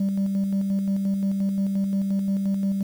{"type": "tone with tremolo", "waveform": "sine", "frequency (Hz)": 196, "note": "G3", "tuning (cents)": 0, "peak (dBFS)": -17, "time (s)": [0, 2.83], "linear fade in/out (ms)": 5, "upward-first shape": "square", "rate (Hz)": 5.7, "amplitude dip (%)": 40, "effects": ["tanh soft clip ceiling -19 dBFS", "8-bit"]}